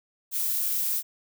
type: noise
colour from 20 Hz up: violet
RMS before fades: -27 dBFS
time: 0.31-1.03 s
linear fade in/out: 50 ms
effects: none